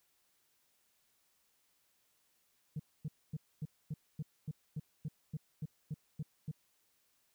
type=tone bursts; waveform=sine; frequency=152.5 Hz; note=D#3; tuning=34 cents flat; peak=-34 dBFS; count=14; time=2.76-6.514 s; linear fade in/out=5 ms; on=36 ms; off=250 ms; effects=tanh soft clip ceiling -34 dBFS + white hiss -75 dBFS RMS until 7.34 s